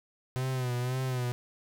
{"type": "tone with vibrato", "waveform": "45% pulse", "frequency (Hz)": 126.7, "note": "B2", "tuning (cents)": 45, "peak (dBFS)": -29, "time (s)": [0.36, 1.32], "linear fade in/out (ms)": 0, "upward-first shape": "sine", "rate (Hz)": 1.9, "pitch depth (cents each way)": 59, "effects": []}